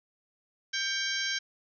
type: harmonic tone with a mistuned harmonic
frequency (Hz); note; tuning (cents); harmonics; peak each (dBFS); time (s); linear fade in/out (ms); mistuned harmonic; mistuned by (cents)
790; G5; +13; 2 / 3 / 4 / 5 / 6 / 7 / 8; -33 / -38 / -36 / -38 / -40 / -36 / -40; 0.73-1.39; 10; 3; -84
effects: none